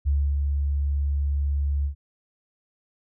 sine tone with ADSR envelope, 71 Hz, C#2, 42 cents sharp, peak -18 dBFS, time 0.05-1.95 s, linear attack 26 ms, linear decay 280 ms, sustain -3 dB, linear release 100 ms, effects none

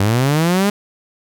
sawtooth linear sweep, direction up, 94.9 to 207.7 Hz, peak -9 dBFS, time 0-0.7 s, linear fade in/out 5 ms, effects none

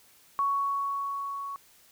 sine tone with level ramp, 1115 Hz, C#6, 10 cents sharp, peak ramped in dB -23 to -34 dBFS, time 0.39-1.56 s, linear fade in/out 0 ms, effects white hiss -59 dBFS RMS until 1.91 s

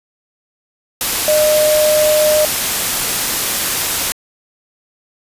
sine tone in noise, 610 Hz, D#5, 34 cents flat, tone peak -10 dBFS, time 1.28-2.45 s, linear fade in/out 0 ms, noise white, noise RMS -17 dBFS, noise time 1.01-4.12 s, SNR +4 dB, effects resampled to 32000 Hz

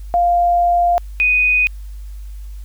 sine tone pair in turn, 698.5 / 2489 Hz, F5 / D#7, 0 / 0 cents, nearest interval octave + minor seventh, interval 2200 cents, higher second, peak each -11 dBFS, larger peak neither, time 0.14-0.98 / 1.2-1.67 s, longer first, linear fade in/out 0 ms, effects added 50 Hz sine -28 dBFS peak until 2.64 s + white hiss -53 dBFS RMS until 2.64 s

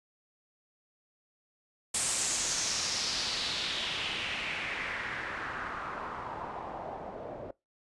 white noise with low-pass filter sweep, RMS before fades -35 dBFS, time 1.94-7.51 s, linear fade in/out 5 ms, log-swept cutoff 8800 to 560 Hz, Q 2.8, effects noise-tail reverb RT60 0.2 s tail -21 dB re dry + resampled to 24000 Hz

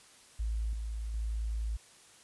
sine tone with level steps, 55 Hz, A1, in tune, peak -30 / -34 / -31 dBFS, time 0.39-1.77 s, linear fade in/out 10 ms, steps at 0.73 / 1.14 s, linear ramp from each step 2 ms, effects white hiss -58 dBFS RMS until 2.23 s + resampled to 24000 Hz

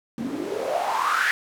white noise with band-pass filter sweep, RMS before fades -25 dBFS, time 0.18-1.31 s, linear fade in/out 0 ms, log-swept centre 220 to 1800 Hz, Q 8.2, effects none

